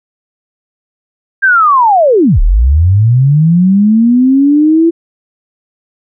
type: linear two-way sweep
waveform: sine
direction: down then up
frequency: 1615 to 32.7 to 337.7 Hz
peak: -4 dBFS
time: 1.42-4.91 s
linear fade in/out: 20 ms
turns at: 2.4 s
effects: none